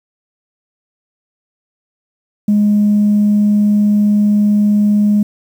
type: tone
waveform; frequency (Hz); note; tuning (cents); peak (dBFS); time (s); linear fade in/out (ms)
sine; 207.7; G#3; 0; -7; 2.48-5.23; 5
effects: tanh soft clip ceiling -5 dBFS + 7-bit